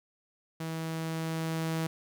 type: tone with level ramp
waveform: sawtooth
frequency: 161.9 Hz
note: E3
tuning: 31 cents flat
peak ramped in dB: -30 to -25 dBFS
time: 0.6-1.87 s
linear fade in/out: 5 ms
effects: none